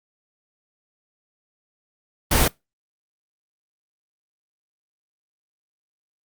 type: noise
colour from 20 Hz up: pink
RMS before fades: -17 dBFS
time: 2.31-2.48 s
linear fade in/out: 5 ms
effects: noise-tail reverb RT60 0.2 s tail -23 dB re dry + Opus 32 kbps